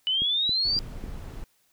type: exponential sweep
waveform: sine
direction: up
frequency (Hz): 2960 to 4804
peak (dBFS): -22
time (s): 0.07-0.79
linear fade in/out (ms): 0
type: click train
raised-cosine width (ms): 3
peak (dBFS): -24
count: 4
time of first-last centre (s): 0.22-1.04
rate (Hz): 3.66
type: noise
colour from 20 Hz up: brown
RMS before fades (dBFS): -37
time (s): 0.65-1.44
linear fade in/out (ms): 0
effects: white hiss -67 dBFS RMS until 1.72 s